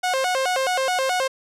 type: tone with vibrato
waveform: sawtooth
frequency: 622.3 Hz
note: D#5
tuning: in tune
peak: -16 dBFS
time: 0.03-1.28 s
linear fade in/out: 10 ms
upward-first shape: square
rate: 4.7 Hz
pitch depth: 280 cents each way
effects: low-pass 10000 Hz 12 dB/octave